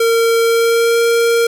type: tone with pitch glide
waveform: square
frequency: 459.3 to 465.2 Hz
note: A#4 to A#4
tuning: -26 to -4 cents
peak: -11 dBFS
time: 0-1.47 s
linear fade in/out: 5 ms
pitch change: +22 cents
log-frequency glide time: 0.42-1 s
effects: none